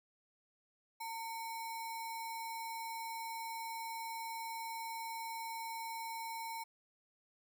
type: tone with sample-and-hold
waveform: sine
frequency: 910 Hz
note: A#5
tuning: 42 cents flat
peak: -40 dBFS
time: 1-6.64 s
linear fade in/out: 10 ms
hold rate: 3150 Hz
effects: none